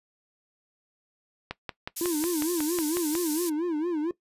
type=click train; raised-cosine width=0.3 ms; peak=-16 dBFS; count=10; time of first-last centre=1.51-3.152 s; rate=5.48 Hz
type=high-pass noise; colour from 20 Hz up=pink; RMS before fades=-33 dBFS; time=1.96-3.5 s; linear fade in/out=10 ms; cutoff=6900 Hz; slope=12 dB/octave
type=tone with vibrato; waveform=triangle; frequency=325.4 Hz; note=E4; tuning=22 cents flat; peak=-23 dBFS; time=2.01-4.11 s; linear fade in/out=2 ms; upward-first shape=sine; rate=4.4 Hz; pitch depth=160 cents each way
effects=noise-tail reverb RT60 0.1 s tail -18 dB re dry + resampled to 32000 Hz